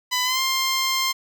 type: tone with pitch glide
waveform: 10% pulse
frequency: 1000 to 1055.8 Hz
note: B5 to C6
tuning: +21 to +15 cents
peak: -12 dBFS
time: 0.11-1.13 s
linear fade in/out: 20 ms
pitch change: +94 cents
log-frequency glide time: 0.24-0.4 s
effects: none